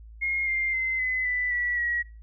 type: tone with pitch steps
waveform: sine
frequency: 2145 / 2105 / 2065 / 2026 / 1987.5 / 1950 / 1913.2 Hz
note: C7 / C7 / C7 / B6 / B6 / B6 / A#6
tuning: +42 / +10 / -23 / +44 / +10 / -23 / +44 cents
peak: -24 dBFS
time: 0.21-2.03 s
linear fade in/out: 20 ms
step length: 260 ms
effects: noise-tail reverb RT60 0.3 s tail -24 dB re dry + added 55 Hz sine -43 dBFS peak until 2.22 s

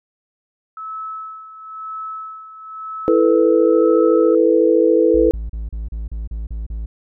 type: tone with tremolo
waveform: sine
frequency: 1300 Hz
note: E6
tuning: 24 cents flat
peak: -25 dBFS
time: 0.77-4.35 s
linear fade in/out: 2 ms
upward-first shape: sine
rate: 1 Hz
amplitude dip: 70%
type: chord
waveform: sine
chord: E suspended fourth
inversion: none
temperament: equal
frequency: 329.6 / 440 / 493.9 Hz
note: E4 / A4 / B4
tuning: 0 / 0 / 0 cents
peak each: -15 dBFS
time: 3.08-5.31 s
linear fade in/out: 0 ms
type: tone bursts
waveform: triangle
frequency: 55 Hz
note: A1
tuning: in tune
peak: -21 dBFS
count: 9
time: 5.14-6.86 s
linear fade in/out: 5 ms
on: 160 ms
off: 35 ms
effects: none

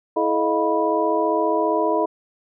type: tone cluster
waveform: sine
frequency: 327.4 / 430 / 622 / 697 / 981 Hz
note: E4 / A4 / D#5 / F5 / B5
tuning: -12 / -40 / -1 / -4 / -12 cents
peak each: -24 / -23 / -23 / -27 / -23 dBFS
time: 0.16-2.06 s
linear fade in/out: 10 ms
effects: none

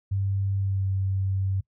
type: tone with pitch glide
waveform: sine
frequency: 98 to 96.21 Hz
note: G2 to G2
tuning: 0 to -32 cents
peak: -23 dBFS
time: 0.11-1.61 s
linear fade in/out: 10 ms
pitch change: -32 cents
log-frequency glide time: 0.59-0.86 s
effects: noise-tail reverb RT60 0.1 s tail -21 dB re dry

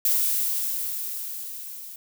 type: noise with level ramp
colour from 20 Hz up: violet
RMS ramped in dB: -21 to -40 dBFS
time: 0.05-1.96 s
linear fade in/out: 2 ms
effects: none

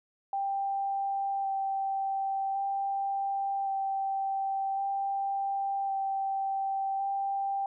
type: tone with vibrato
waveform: sine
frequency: 784 Hz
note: G5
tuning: in tune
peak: -28 dBFS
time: 0.33-7.66 s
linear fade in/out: 2 ms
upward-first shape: square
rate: 0.45 Hz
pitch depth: 9 cents each way
effects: none

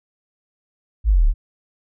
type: linear two-way sweep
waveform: sine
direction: down then up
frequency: 57.5 to 33.88 to 44.69 Hz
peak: -11 dBFS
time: 1.04-1.34 s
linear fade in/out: 50 ms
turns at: 1.28 s
effects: none

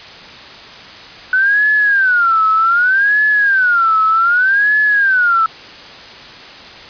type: tone with vibrato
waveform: sine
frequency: 1490 Hz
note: F#6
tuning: 12 cents sharp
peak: -9 dBFS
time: 1.33-5.46 s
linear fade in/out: 2 ms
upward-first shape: sine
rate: 0.65 Hz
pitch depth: 240 cents each way
effects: white hiss -34 dBFS RMS until 6.89 s + resampled to 11025 Hz

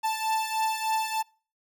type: beating tone pair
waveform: 45% pulse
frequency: 880 / 883.3 Hz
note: A5 / A5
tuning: 0 / +6 cents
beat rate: 3.3 Hz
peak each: -27 / -31 dBFS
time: 0.03-1.23 s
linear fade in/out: 20 ms
effects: noise-tail reverb RT60 0.4 s tail -26 dB re dry

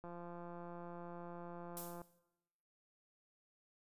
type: click train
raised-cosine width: 1 ms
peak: -37 dBFS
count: 343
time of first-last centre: 0.04-2.017 s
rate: 173 Hz
type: noise with exponential decay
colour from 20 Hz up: violet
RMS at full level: -41 dBFS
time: 1.77-2.19 s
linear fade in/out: 0 ms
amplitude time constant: 91 ms
effects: noise-tail reverb RT60 1.0 s tail -20 dB re dry + resampled to 32000 Hz

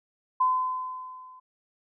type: tone with level ramp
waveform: sine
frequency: 1021 Hz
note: C6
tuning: 43 cents flat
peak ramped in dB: -18 to -47 dBFS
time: 0.4-1.4 s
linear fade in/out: 10 ms
effects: none

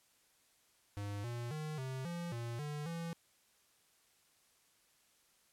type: tone with pitch steps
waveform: square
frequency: 101.8 / 119.3 / 153.9 / 131.3 / 172 / 117.7 / 148.3 / 167.7 Hz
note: G#2 / A#2 / D#3 / C3 / F3 / A#2 / D3 / E3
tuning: -34 / +41 / -19 / +6 / -26 / +17 / +17 / +30 cents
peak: -40 dBFS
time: 0.97-3.13 s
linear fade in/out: 0 ms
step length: 270 ms
effects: white hiss -71 dBFS RMS until 5.52 s + low-pass 12000 Hz 12 dB/octave

